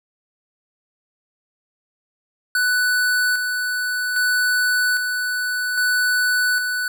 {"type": "tone with tremolo", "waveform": "square", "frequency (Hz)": 1490, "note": "F#6", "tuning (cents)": 12, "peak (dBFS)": -17, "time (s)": [2.55, 6.88], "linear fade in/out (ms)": 2, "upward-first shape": "square", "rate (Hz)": 0.62, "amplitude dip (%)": 40, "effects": []}